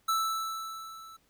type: tone with level ramp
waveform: square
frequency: 1318.5 Hz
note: E6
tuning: in tune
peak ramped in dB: -25 to -48 dBFS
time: 0.08-1.17 s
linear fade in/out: 10 ms
effects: pink hiss -69 dBFS RMS until 1.29 s